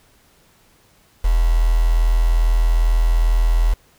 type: tone with quantisation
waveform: sine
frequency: 41.2 Hz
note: E1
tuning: in tune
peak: -12 dBFS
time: 1.24-3.74 s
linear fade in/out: 10 ms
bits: 5
effects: pink hiss -55 dBFS RMS until 3.98 s